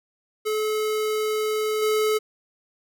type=tone with level steps; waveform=square; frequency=430.2 Hz; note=A4; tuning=39 cents flat; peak=-23 / -20 dBFS; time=0.45-2.19 s; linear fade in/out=20 ms; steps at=1.82 s; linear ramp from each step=5 ms; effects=none